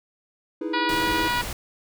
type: chord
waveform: triangle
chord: E major seventh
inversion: third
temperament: equal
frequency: 311.1 / 329.6 / 415.3 / 493.9 Hz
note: D#4 / E4 / G#4 / B4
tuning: 0 / 0 / 0 / 0 cents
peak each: -29 / -28 / -32 / -33 dBFS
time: 0.61-1.28 s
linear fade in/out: 5 ms
type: harmonic tone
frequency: 484.7 Hz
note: B4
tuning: 32 cents flat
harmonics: 2 / 3 / 4 / 5 / 6 / 7 / 8 / 9 / 10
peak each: -25 / -29 / -31 / -33 / -35 / -36 / -37 / -38 / -39 dBFS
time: 0.73-1.42 s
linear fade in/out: 10 ms
type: noise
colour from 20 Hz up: pink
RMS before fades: -32 dBFS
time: 0.89-1.53 s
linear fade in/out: 2 ms
effects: none